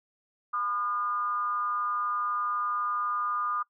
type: tone with frequency modulation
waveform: sine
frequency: 1216 Hz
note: D#6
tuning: 40 cents flat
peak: -27 dBFS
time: 0.53-3.63 s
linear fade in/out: 10 ms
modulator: 208 Hz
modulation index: 0.51
effects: noise-tail reverb RT60 0.1 s tail -21 dB re dry